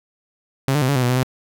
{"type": "tone with pitch steps", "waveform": "sawtooth", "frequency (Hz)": [135, 148.6, 128.9, 142, 127.3, 122.4, 126.5, 129], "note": ["C#3", "D3", "C3", "C#3", "C3", "B2", "B2", "C3"], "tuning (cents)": [-45, 21, -26, 42, -47, -15, 42, -24], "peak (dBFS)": -12, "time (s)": [0.68, 1.232], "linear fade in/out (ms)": 0, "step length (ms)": 69, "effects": ["9-bit"]}